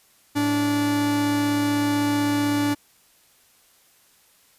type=tone pair together; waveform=45% pulse; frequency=108.8 / 290.5 Hz; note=A2 / D4; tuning=-19 / -19 cents; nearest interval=octave + perfect fourth; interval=1700 cents; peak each=-30 / -20 dBFS; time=0.35-2.75 s; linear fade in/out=20 ms; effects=white hiss -58 dBFS RMS until 4.58 s + resampled to 32000 Hz